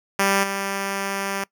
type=tone with level steps; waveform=5% pulse; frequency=196.7 Hz; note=G3; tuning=6 cents sharp; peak=-6 / -13 dBFS; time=0.19-1.44 s; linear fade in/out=5 ms; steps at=0.43 s; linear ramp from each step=10 ms; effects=noise-tail reverb RT60 0.1 s tail -22 dB re dry